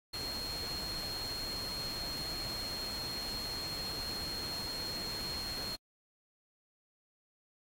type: tone in noise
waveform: sine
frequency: 4249 Hz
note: C8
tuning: 26 cents sharp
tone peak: -38 dBFS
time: 0.13-5.76 s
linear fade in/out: 10 ms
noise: pink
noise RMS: -44 dBFS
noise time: 0.13-5.76 s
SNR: +3 dB
effects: AAC 48 kbps